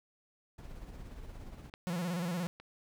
brown noise with tremolo, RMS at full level -45 dBFS, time 0.58-1.7 s, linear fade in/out 5 ms, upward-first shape sine, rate 17 Hz, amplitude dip 40%
clicks, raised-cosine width 0.3 ms, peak -29 / -39 / -35 / -36 dBFS, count 4, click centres 1.739 / 2.046 / 2.105 / 2.6 s
45% pulse tone with vibrato, 174.61 Hz, F3, in tune, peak -33 dBFS, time 1.87-2.47 s, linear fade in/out 0 ms, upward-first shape square, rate 17 Hz, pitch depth 74 cents each way
effects none

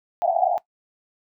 white band-pass noise, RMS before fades -21 dBFS, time 0.22-0.58 s, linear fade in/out 0 ms, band 660 to 770 Hz, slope 96 dB/octave, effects noise-tail reverb RT60 0.1 s tail -19 dB re dry

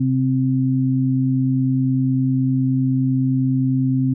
sine tone pair together, 131.79 / 261.6 Hz, C3 / C4, +13 / 0 cents, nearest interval octave, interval 1187 cents, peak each -18 dBFS, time 0-4.14 s, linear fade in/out 10 ms, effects none

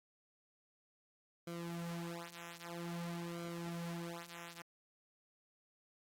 sawtooth tone with flanger, 170.5 Hz, F3, 41 cents flat, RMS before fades -45 dBFS, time 1.47-4.62 s, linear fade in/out 5 ms, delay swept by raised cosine 1.1 to 6.1 ms, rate 0.51 Hz, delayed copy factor -0.8, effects AAC 48 kbps

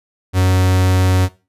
45% pulse tone, 92.7 Hz, F#2, 4 cents sharp, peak -11 dBFS, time 0.33-1.29 s, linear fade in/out 50 ms, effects noise-tail reverb RT60 0.3 s tail -18 dB re dry + resampled to 32000 Hz

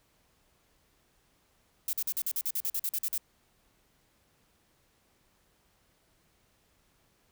violet noise bursts, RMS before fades -31 dBFS, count 14, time 1.88-3.179 s, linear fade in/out 2 ms, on 51 ms, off 45 ms, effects pink hiss -69 dBFS RMS until 7.31 s

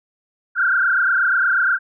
sine tone with frequency modulation, 1480 Hz, F#6, in tune, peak -14 dBFS, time 0.55-1.79 s, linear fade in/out 50 ms, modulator 28.4 Hz, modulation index 3.6, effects none

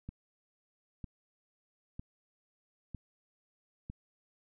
click train, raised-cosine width 5 ms, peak -29 dBFS, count 5, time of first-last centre 0.09-3.9 s, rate 1.05 Hz, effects none

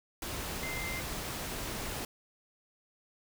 sine tone in noise, 2086 Hz, C7, 6 cents flat, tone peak -38 dBFS, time 0.63-1 s, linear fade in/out 2 ms, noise pink, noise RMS -38 dBFS, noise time 0.22-2.05 s, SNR -3 dB, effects none

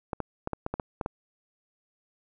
clicks, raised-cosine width 1 ms, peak -16 dBFS, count 9, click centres 0.132 / 0.203 / 0.474 / 0.533 / 0.664 / 0.74 / 0.798 / 1.012 / 1.061 s, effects none

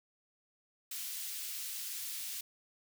white high-pass noise, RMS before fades -41 dBFS, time 0.91-2.41 s, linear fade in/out 5 ms, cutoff 2600 Hz, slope 12 dB/octave, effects none

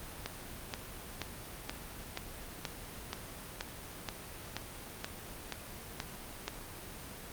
click train, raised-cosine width 0.2 ms, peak -18 dBFS, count 14, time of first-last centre 0.26-6.48 s, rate 2.09 Hz, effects pink hiss -46 dBFS RMS until 7.32 s + Opus 32 kbps

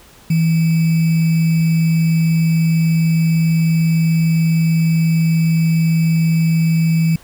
sine tone with sample-and-hold, 163.3 Hz, E3, 16 cents flat, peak -11 dBFS, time 0.3-7.16 s, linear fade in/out 5 ms, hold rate 2450 Hz, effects pink hiss -45 dBFS RMS until 7.23 s

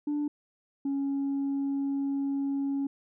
sine tone pair in turn, 293.7 / 277.2 Hz, D4 / C#4, 0 / 0 cents, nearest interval minor second, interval 100 cents, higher first, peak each -25 dBFS, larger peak neither, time 0.07-0.28 / 0.85-2.87 s, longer second, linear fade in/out 5 ms, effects tanh soft clip ceiling -25 dBFS

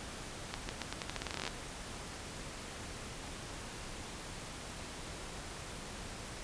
accelerating click train, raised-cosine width 0.2 ms, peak -19 dBFS, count 18, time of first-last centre 0.54-1.477 s, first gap 150 ms, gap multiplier 0.85, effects pink hiss -45 dBFS RMS until 6.43 s + resampled to 22050 Hz

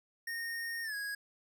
square tone with pitch glide, 1846 to 1654.1 Hz, A#6 to G#6, -17 to -7 cents, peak -37 dBFS, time 0.27-1.15 s, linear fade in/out 5 ms, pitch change -190 cents, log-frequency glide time 0.83-0.95 s, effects none

